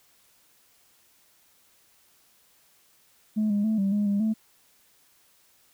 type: tone with pitch steps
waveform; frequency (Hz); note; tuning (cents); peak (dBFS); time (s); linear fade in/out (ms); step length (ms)
sine; 214.6 / 204.6 / 218.9 / 196 / 206.7 / 201.5 / 219.1; A3 / G#3 / A3 / G3 / G#3 / G3 / A3; -43 / -26 / -9 / 0 / -8 / +48 / -7; -20; 3.36-4.34; 20; 140
effects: tanh soft clip ceiling -19 dBFS + white hiss -62 dBFS RMS until 5.73 s